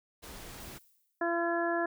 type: noise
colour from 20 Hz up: pink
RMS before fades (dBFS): -46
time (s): 0.22-0.79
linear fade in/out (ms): 20
type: noise with exponential decay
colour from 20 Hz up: violet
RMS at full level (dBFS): -50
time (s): 0.6-1.34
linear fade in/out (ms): 2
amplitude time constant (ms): 160
type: harmonic tone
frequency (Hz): 340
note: F4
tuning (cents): -46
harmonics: 1 / 2 / 3 / 4 / 5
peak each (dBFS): -32 / -32 / -38 / -39 / -35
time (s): 1.21-1.86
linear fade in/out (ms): 5
effects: none